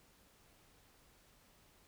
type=silence; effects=pink hiss -67 dBFS RMS until 1.87 s